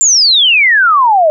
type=exponential sweep; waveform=sine; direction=down; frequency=7400 to 600 Hz; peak=-5 dBFS; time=0.01-1.3 s; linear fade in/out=0 ms; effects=none